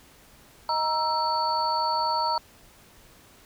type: tone cluster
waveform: sine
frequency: 628 / 938 / 1325 / 4474 Hz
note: D#5 / A#5 / E6 / C#8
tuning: +16 / +11 / +9 / +15 cents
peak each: -33 / -24 / -32 / -31 dBFS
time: 0.69-2.38 s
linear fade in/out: 2 ms
effects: pink hiss -54 dBFS RMS until 3.45 s